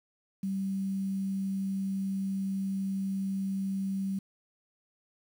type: tone with quantisation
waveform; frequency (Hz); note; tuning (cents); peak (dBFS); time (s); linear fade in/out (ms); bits
sine; 193.7; G3; -20; -29; 0.43-4.19; 5; 9
effects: none